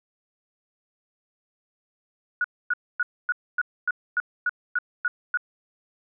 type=tone bursts; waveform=sine; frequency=1459 Hz; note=F#6; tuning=25 cents flat; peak=-20 dBFS; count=11; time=2.41-5.373 s; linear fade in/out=2 ms; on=33 ms; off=260 ms; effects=none